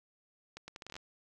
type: accelerating click train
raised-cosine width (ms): 0.2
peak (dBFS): -28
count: 10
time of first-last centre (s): 0.57-0.965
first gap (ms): 110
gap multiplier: 0.74
effects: none